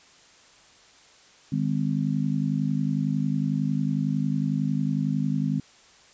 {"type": "harmonic tone", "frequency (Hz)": 51, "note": "G#1", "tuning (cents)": -31, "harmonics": [3, 4, 5], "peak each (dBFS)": [-26, -27, -28], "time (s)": [1.52, 5.6], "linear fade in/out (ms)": 5, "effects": ["white hiss -54 dBFS RMS until 6.13 s", "resampled to 16000 Hz"]}